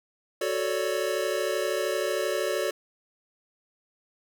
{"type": "chord", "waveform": "square", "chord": "D major seventh", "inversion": "first", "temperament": "equal", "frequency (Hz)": [370, 440, 554.4, 587.3], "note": ["F#4", "A4", "C#5", "D5"], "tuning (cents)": [0, 0, 0, 0], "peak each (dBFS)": -32, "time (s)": [0.41, 2.71], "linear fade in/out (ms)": 5, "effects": []}